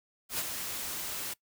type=noise with ADSR envelope; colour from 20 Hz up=white; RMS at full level=-31 dBFS; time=0.29-1.34 s; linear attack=100 ms; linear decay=36 ms; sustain=-6 dB; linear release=12 ms; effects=noise-tail reverb RT60 0.1 s tail -21 dB re dry